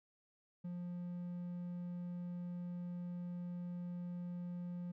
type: tone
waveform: triangle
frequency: 176.2 Hz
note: F3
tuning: 16 cents sharp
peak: -39 dBFS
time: 0.64-4.92 s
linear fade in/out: 10 ms
effects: none